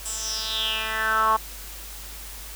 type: tone with band-pass filter sweep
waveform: 10% pulse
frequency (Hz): 220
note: A3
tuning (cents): 0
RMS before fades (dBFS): -25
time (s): 0.05-1.37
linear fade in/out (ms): 10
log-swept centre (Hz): 8400 to 1000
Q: 5.5
effects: added 50 Hz sine -40 dBFS peak until 2.55 s + white hiss -40 dBFS RMS until 2.55 s